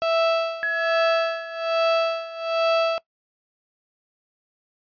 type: tone with tremolo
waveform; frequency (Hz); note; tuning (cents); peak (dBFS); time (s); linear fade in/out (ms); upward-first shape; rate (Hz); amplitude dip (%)
35% pulse; 659.3; E5; 0; -15; 0.02-2.98; 0; sine; 1.2; 85
type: tone with exponential decay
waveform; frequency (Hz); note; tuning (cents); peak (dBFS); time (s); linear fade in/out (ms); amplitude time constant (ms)
sine; 1689; G#6; +29; -20; 0.63-2.7; 0; 450
effects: noise-tail reverb RT60 0.1 s tail -22 dB re dry + resampled to 11025 Hz